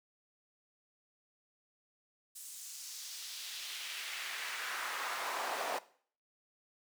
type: noise with high-pass filter sweep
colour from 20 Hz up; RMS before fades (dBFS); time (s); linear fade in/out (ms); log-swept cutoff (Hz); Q
brown; -41; 2.35-5.79; 10; 8500 to 670; 1.4
effects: noise-tail reverb RT60 0.5 s tail -18 dB re dry + high-pass 300 Hz 12 dB/octave